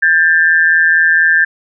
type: tone pair together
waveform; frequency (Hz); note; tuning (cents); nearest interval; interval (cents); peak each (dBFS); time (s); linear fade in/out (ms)
sine; 1600 / 1764.2; G6 / A6; +35 / +4; major second; 169; -10; 0.02-1.45; 10
effects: none